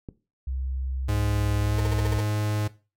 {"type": "click", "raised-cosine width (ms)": 3, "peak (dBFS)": -23, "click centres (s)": 0.088}
{"type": "tone", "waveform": "sine", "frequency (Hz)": 65.41, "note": "C2", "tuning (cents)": 0, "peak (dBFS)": -27, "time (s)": [0.47, 2.19], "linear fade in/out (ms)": 5}
{"type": "tone with pitch glide", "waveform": "45% pulse", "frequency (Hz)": [103.83, 105.52], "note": ["G#2", "G#2"], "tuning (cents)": [0, 28], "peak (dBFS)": -24, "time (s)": [1.08, 2.68], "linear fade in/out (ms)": 10, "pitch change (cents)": 28, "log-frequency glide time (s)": [1.6, 1.74]}
{"type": "tone bursts", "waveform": "35% pulse", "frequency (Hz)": 455.4, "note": "A#4", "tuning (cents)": -40, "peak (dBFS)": -28, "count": 7, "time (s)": [1.78, 2.206], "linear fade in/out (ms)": 5, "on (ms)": 24, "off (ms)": 43}
{"effects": ["noise-tail reverb RT60 0.3 s tail -17 dB re dry"]}